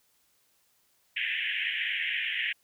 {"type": "band-pass noise", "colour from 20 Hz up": "pink", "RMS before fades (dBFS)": -31, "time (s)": [1.16, 2.53], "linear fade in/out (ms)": 10, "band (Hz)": [1700, 3200], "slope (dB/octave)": 96, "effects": ["white hiss -69 dBFS RMS until 2.63 s"]}